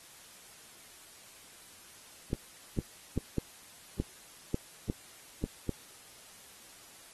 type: clicks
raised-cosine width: 3 ms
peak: -17 dBFS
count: 9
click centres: 2.331 / 2.788 / 3.177 / 3.383 / 4 / 4.544 / 4.899 / 5.44 / 5.693 s
effects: white hiss -54 dBFS RMS until 7.13 s + AAC 32 kbps